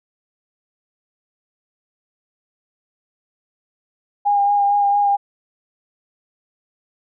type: tone with vibrato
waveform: sine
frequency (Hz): 811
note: G#5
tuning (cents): -41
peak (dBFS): -13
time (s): 4.25-5.17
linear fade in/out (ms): 20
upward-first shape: sine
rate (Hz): 4.4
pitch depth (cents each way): 18
effects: none